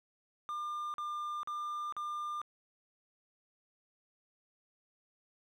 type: tone bursts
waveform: triangle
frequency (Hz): 1200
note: D6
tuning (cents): +37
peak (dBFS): -34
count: 4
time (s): 0.49-2.416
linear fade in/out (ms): 0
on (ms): 450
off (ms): 42
effects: none